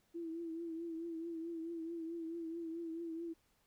sine tone with vibrato, 331.6 Hz, E4, 10 cents sharp, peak -40 dBFS, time 0.14-3.34 s, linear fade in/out 20 ms, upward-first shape triangle, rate 4.6 Hz, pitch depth 58 cents each way, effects pink hiss -75 dBFS RMS until 3.66 s

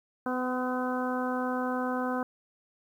harmonic tone with a mistuned harmonic, 252.5 Hz, B3, 39 cents sharp, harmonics 1 / 2 / 3 / 4 / 5 / 6, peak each -31 / -34 / -36 / -37 / -38 / -39 dBFS, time 0.26-2.23 s, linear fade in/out 2 ms, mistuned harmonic 4, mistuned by +16 cents, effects 10-bit

